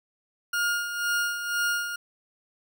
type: tone with tremolo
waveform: 40% pulse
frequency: 1420 Hz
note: F6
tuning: 28 cents sharp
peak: -22 dBFS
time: 0.53-1.96 s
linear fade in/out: 5 ms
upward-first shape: sine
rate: 2 Hz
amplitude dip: 60%
effects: none